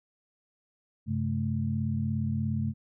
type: tone cluster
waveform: sine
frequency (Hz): 96.5 / 133.5 / 216.6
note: G2 / C3 / A3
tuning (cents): -27 / +35 / -27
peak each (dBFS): -31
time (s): 1.06-2.74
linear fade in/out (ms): 50
effects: none